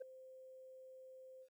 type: tone with ADSR envelope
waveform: sine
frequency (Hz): 520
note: C5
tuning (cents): -11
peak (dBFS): -39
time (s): 0-1.49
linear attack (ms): 19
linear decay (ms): 5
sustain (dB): -15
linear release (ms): 72
effects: tanh soft clip ceiling -41 dBFS + 13-bit